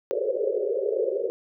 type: band-pass noise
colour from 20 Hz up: white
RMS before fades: -26 dBFS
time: 0.11-1.3 s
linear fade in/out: 0 ms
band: 380 to 560 Hz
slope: 96 dB/octave
effects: none